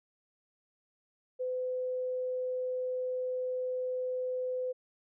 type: tone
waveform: sine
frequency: 507 Hz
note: B4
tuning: 45 cents sharp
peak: -31 dBFS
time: 1.39-4.73 s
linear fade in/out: 20 ms
effects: none